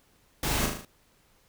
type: noise with echo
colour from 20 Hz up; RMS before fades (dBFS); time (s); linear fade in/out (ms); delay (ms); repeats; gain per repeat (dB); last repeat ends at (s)
pink; -29; 0.43-0.66; 2; 38; 5; -4; 0.85
effects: pink hiss -64 dBFS RMS until 1.48 s